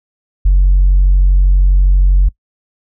sine tone, 46.25 Hz, F#1, in tune, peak -4 dBFS, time 0.45-2.29 s, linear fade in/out 10 ms, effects noise-tail reverb RT60 0.1 s tail -22 dB re dry + tanh soft clip ceiling -3 dBFS

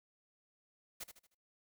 white noise with echo, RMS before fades -44 dBFS, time 1-1.04 s, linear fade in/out 10 ms, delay 77 ms, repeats 4, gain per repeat -8 dB, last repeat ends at 1.348 s, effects noise-tail reverb RT60 0.2 s tail -22 dB re dry

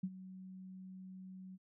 sine tone with ADSR envelope, 187.2 Hz, F#3, 20 cents sharp, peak -33 dBFS, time 0.03-1.58 s, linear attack 8 ms, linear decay 51 ms, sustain -15 dB, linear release 38 ms, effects none

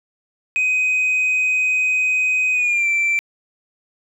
sine tone with pitch glide, 2511 to 2343 Hz, D#7 to D7, +15 to -5 cents, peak -13 dBFS, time 0.56-3.19 s, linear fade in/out 0 ms, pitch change -120 cents, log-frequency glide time 2.53-2.87 s, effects tanh soft clip ceiling -14 dBFS + 9-bit

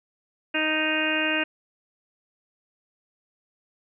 harmonic tone, 311.1 Hz, D#4, in tune, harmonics 1 / 2 / 3 / 4 / 5 / 6 / 7 / 8 / 9, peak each -29 / -31 / -37 / -38 / -29 / -31 / -37 / -28 / -29 dBFS, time 0.54-1.44 s, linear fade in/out 10 ms, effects none

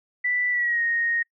sine tone with pitch glide, 1975.5 to 1864.6 Hz, B6 to A#6, 0 to 0 cents, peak -21 dBFS, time 0.24-1.23 s, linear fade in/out 10 ms, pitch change -100 cents, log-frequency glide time 0.5-0.82 s, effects noise-tail reverb RT60 0.1 s tail -25 dB re dry

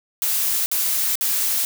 blue noise bursts, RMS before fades -21 dBFS, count 3, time 0.22-1.65 s, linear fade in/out 0 ms, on 440 ms, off 55 ms, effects none

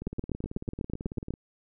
two click trains, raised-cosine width 3 ms, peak -24 / -17 dBFS, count 25 / 11, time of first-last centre 0.02-1.339 / 0.07-1.306 s, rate 18.2 / 8.09 Hz, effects none

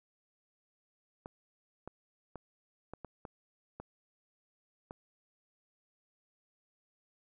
clicks, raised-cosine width 1 ms, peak -29 dBFS, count 8, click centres 1.259 / 1.876 / 2.357 / 2.936 / 3.047 / 3.252 / 3.8 / 4.909 s, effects none

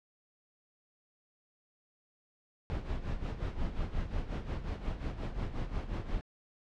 brown noise with tremolo, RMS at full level -33 dBFS, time 2.7-6.21 s, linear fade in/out 0 ms, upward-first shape sine, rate 5.6 Hz, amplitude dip 70%, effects low-pass 4000 Hz 12 dB/octave

